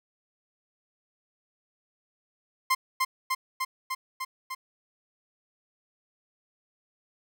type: tone with echo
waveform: 30% pulse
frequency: 1048 Hz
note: C6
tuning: 2 cents sharp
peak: -18 dBFS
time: 2.7-2.75 s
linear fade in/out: 10 ms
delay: 300 ms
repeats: 6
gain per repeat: -2 dB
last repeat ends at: 4.55 s
effects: 10-bit